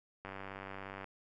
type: click train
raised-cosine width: 0.5 ms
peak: -29 dBFS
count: 78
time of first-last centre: 0.25-1.043 s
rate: 97.1 Hz
effects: none